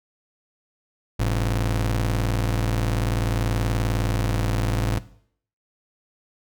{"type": "ring-modulated tone", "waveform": "40% pulse", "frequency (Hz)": 79.3, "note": "D#2", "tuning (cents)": 33, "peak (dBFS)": -16, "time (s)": [1.19, 4.99], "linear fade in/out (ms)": 10, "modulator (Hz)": 29.4, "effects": ["noise-tail reverb RT60 0.6 s tail -17 dB re dry"]}